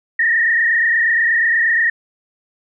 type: tone with frequency modulation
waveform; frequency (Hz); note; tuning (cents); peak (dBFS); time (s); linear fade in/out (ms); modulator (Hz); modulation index
sine; 1843; A#6; -20; -12; 0.19-1.9; 5; 28.4; 2.4
effects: none